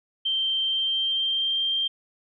sine tone with pitch glide, 3136 to 3172 Hz, G7 to G7, 0 to +20 cents, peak -22 dBFS, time 0.25-1.88 s, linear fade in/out 10 ms, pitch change +20 cents, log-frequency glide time 0.61-1.6 s, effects none

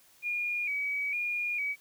sine tone with vibrato, 2349 Hz, D7, in tune, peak -29 dBFS, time 0.22-1.76 s, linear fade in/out 50 ms, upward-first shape square, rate 1.1 Hz, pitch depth 57 cents each way, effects white hiss -61 dBFS RMS until 1.8 s

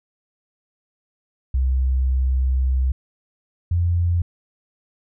sine tone pair in turn, 64.8 / 86.5 Hz, C2 / F2, -16 / -16 cents, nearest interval perfect fourth, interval 500 cents, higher second, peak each -16 dBFS, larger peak neither, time 1.54-2.92 / 3.71-4.22 s, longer first, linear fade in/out 5 ms, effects none

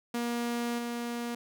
sawtooth tone with level steps, 237.6 Hz, A#3, 33 cents sharp, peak -26 / -29 dBFS, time 0.14-1.35 s, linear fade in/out 5 ms, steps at 0.78 s, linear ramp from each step 10 ms, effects none

